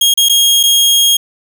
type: tone with dropouts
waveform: sawtooth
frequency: 3260 Hz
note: G#7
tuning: 33 cents flat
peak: -4 dBFS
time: 0.01-1.17 s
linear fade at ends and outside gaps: 5 ms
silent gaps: 0.14-0.174 / 0.287-0.295 / 0.631-0.635 s
effects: none